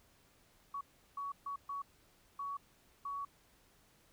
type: tone bursts at uneven times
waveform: sine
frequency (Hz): 1124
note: C#6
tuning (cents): +24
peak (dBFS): -38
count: 6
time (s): 0.74-0.81 / 1.17-1.32 / 1.46-1.56 / 1.69-1.82 / 2.39-2.57 / 3.05-3.25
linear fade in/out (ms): 5
effects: pink hiss -68 dBFS RMS until 4.12 s